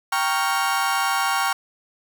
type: chord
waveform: 35% pulse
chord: G half-diminished seventh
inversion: none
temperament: equal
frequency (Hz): 784 / 932.3 / 1108.7 / 1396.9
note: G5 / Bb5 / Db6 / F6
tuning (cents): 0 / 0 / 0 / 0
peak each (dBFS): -23 / -26 / -23 / -24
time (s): 0.12-1.53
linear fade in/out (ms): 5
effects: none